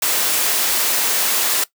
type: high-pass noise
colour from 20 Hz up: white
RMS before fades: -18 dBFS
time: 0.02-1.64 s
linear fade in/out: 5 ms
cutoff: 300 Hz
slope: 12 dB/octave
effects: noise-tail reverb RT60 0.1 s tail -18 dB re dry